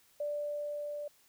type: tone with level ramp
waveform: sine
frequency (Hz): 587.3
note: D5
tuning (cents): 0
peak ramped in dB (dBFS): -32 to -37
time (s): 0.2-1.08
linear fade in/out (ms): 5
effects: white hiss -66 dBFS RMS until 1.28 s